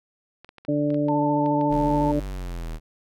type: clicks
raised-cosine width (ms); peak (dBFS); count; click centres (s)
0.3; -28; 10; 0.446 / 0.491 / 0.583 / 0.65 / 0.904 / 0.944 / 1.085 / 1.461 / 1.612 / 1.725
type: harmonic tone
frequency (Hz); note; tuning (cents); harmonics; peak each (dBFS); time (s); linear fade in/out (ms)
146.83; D3; 0; 1 / 2 / 3 / 4; -28 / -22 / -33 / -26; 0.68-2.2; 10
type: tone with vibrato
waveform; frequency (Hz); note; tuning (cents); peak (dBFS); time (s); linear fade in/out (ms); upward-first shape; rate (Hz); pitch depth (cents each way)
sine; 886; A5; +12; -24; 1.08-2.12; 10; sine; 14; 26
type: exponential two-way sweep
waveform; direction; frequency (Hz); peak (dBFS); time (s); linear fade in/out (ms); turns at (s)
square; up then down; 39 to 52 to 39; -30; 1.69-2.8; 50; 2.09
effects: none